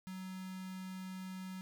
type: tone with notch filter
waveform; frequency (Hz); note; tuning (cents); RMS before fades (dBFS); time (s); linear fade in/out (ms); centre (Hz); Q
square; 187.1; F#3; +20; -45; 0.07-1.61; 0; 540; 1.4
effects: none